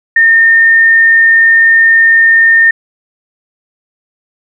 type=tone; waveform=sine; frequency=1821 Hz; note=A#6; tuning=41 cents flat; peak=-3 dBFS; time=0.16-2.71 s; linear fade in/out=5 ms; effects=none